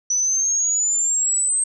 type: exponential sweep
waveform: sine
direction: up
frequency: 5920 to 8350 Hz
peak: -17 dBFS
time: 0.1-1.64 s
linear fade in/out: 5 ms
effects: none